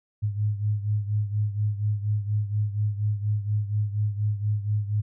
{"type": "beating tone pair", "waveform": "sine", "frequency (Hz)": [103.83, 108.03], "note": ["G#2", "A2"], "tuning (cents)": [0, -31], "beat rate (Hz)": 4.2, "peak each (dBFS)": [-24, -29], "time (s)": [0.22, 5.02], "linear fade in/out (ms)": 20, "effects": []}